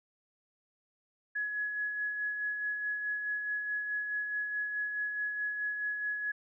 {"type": "tone with tremolo", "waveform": "sine", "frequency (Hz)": 1686, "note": "G#6", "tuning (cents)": 26, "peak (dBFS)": -30, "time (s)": [1.35, 6.32], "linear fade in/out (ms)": 10, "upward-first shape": "sine", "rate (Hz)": 4.7, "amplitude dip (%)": 40, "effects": []}